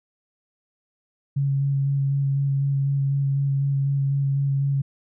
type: tone with vibrato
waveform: sine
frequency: 138.59 Hz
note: C#3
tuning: in tune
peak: -19 dBFS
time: 1.36-4.82 s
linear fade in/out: 10 ms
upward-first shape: square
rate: 4 Hz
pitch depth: 11 cents each way
effects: none